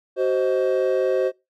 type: chord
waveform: triangle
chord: C diminished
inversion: second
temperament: just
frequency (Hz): 376.7 / 523.3 / 627.9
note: Gb4 / C5 / Eb5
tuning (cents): +31 / 0 / +16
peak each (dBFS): -19 / -19 / -25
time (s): 0.16-1.32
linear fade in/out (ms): 50
effects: noise-tail reverb RT60 0.2 s tail -20 dB re dry + tanh soft clip ceiling -8 dBFS